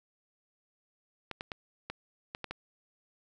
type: clicks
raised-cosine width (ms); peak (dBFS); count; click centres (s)
0.3; -21; 7; 1.313 / 1.409 / 1.518 / 1.9 / 2.349 / 2.443 / 2.51
effects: none